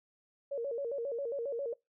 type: tone with vibrato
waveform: sine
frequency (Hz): 511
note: C5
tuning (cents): -41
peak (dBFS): -33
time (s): 0.51-1.74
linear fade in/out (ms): 10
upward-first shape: square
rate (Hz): 7.4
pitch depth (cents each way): 160
effects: noise-tail reverb RT60 0.2 s tail -24 dB re dry